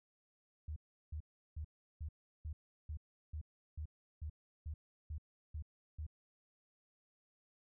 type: tone bursts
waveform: sine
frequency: 76.6 Hz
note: D#2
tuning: 27 cents flat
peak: -40 dBFS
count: 13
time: 0.68-6.066 s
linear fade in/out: 5 ms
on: 82 ms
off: 360 ms
effects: none